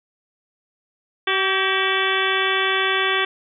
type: harmonic tone with a mistuned harmonic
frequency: 382 Hz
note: G4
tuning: 45 cents flat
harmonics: 1 / 2 / 3 / 4 / 5 / 6 / 7 / 8 / 9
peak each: -25 / -30 / -25 / -25 / -25 / -27 / -29 / -29 / -26 dBFS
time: 1.27-3.25 s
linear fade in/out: 5 ms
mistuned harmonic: 4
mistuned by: +52 cents
effects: none